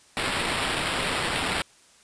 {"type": "noise with sample-and-hold", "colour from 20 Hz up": "violet", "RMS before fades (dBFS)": -27, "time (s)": [0.17, 1.62], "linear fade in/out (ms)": 0, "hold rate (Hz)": 6300, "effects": ["white hiss -56 dBFS RMS until 2.03 s", "resampled to 22050 Hz"]}